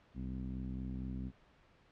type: tone with low-pass filter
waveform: sawtooth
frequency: 64.3 Hz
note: C2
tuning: 30 cents flat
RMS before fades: -41 dBFS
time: 0.14-1.32 s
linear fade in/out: 50 ms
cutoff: 230 Hz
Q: 4.1
effects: pink hiss -66 dBFS RMS until 1.91 s + low-pass 3000 Hz 12 dB/octave